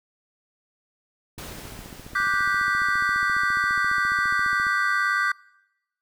pink noise with exponential decay, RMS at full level -37 dBFS, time 1.38-4.83 s, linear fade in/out 5 ms, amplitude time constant 750 ms
click train, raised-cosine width 3 ms, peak -29 dBFS, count 49, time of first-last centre 1.38-4.668 s, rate 14.6 Hz
triangle chord, G major seventh, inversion second, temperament just, 1176 / 1470 / 1568 / 1960 Hz, D6 / F#6 / G6 / B6, +2 / -12 / 0 / -14 cents, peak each -24 / -25 / -23 / -26 dBFS, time 2.15-5.32 s, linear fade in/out 5 ms
effects noise-tail reverb RT60 1.0 s tail -25 dB re dry

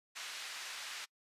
pink band-pass noise, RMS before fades -45 dBFS, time 0.15-1.06 s, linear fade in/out 20 ms, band 1600 to 6400 Hz, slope 12 dB/octave, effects noise-tail reverb RT60 0.1 s tail -25 dB re dry + resampled to 32000 Hz

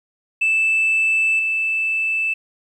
sine tone with level steps, 2637 Hz, E7, in tune, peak -13 / -17 dBFS, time 0.41-2.34 s, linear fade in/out 10 ms, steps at 1.39 s, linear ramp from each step 5 ms, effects tanh soft clip ceiling -12 dBFS + 9-bit

